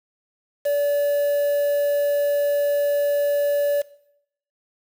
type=tone with quantisation; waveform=triangle; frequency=576 Hz; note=D5; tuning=34 cents flat; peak=-16 dBFS; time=0.65-3.82 s; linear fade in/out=10 ms; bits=6; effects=noise-tail reverb RT60 0.7 s tail -19 dB re dry